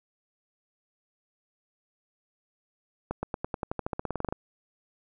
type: accelerating click train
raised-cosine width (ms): 1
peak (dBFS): -16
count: 18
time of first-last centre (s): 3.11-4.325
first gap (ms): 120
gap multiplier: 0.93
effects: none